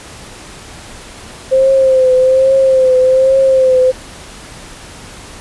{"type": "tone with vibrato", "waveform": "sine", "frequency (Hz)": 523.3, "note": "C5", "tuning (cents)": 0, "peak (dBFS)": -6, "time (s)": [1.51, 3.92], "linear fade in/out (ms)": 20, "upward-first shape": "triangle", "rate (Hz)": 1.2, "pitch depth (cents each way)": 48, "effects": ["pink hiss -33 dBFS RMS until 5.4 s", "resampled to 24000 Hz"]}